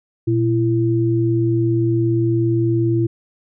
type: tone pair together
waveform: sine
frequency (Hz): 118.83 / 336.1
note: A#2 / E4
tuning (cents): +34 / +34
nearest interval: octave + tritone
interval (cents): 1800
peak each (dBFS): -17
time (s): 0.27-3.07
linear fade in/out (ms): 10
effects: none